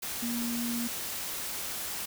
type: tone in noise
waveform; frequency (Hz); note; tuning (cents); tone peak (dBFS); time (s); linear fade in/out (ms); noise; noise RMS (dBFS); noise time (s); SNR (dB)
sine; 236.6; A#3; +26; -31; 0.22-0.88; 10; white; -36; 0.02-2.06; +2
effects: none